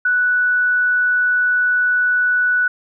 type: tone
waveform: sine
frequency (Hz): 1480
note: F#6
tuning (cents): 0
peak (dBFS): -13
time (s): 0.05-2.68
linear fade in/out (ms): 5
effects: none